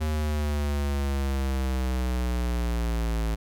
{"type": "exponential sweep", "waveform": "square", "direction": "down", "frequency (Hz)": [77.78, 54.9], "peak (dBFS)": -25, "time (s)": [0, 3.36], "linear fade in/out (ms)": 20, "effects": []}